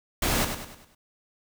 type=noise with echo; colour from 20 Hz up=pink; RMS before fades=-25 dBFS; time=0.22-0.45 s; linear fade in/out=5 ms; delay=100 ms; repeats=5; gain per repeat=-7 dB; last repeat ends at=0.95 s; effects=none